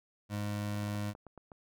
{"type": "tone", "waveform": "25% pulse", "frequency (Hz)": 103.6, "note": "G#2", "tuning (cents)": -4, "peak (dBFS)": -30, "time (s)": [0.29, 1.14], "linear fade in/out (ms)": 50}
{"type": "clicks", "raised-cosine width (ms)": 1, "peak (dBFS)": -35, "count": 8, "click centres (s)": [0.753, 0.832, 0.882, 0.951, 1.151, 1.267, 1.377, 1.518]}
{"effects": []}